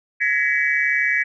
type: tone cluster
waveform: sine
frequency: 1682 / 1886 / 2025 / 2285 Hz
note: G#6 / A#6 / B6 / D7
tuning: +22 / +20 / +43 / -48 cents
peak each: -22 dBFS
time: 0.2-1.24 s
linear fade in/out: 20 ms
effects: tanh soft clip ceiling -6 dBFS